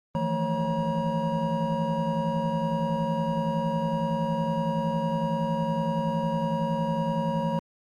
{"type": "tone cluster", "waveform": "triangle", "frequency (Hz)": [160.4, 171.2, 222.7, 548, 955], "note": ["E3", "F3", "A3", "C#5", "A#5"], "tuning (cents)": [-47, -34, 21, -20, 42], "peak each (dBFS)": -29, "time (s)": [0.15, 7.59], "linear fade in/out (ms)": 0, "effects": ["Opus 32 kbps"]}